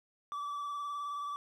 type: tone with vibrato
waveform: triangle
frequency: 1157 Hz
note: D6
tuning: 26 cents flat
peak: -34 dBFS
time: 0.32-1.36 s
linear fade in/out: 0 ms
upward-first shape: sine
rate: 19 Hz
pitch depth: 28 cents each way
effects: none